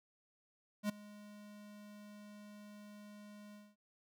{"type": "tone with ADSR envelope", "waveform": "square", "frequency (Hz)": 207.7, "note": "G#3", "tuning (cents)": 0, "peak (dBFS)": -32, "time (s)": [0.83, 3.76], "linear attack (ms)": 63, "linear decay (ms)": 8, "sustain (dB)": -21, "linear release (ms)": 220, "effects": []}